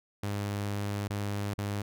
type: tone with dropouts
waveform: sawtooth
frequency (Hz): 101.8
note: G#2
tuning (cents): -34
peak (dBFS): -27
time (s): 0.23-1.82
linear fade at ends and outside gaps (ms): 5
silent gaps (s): 1.08-1.101 / 1.539-1.581
effects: none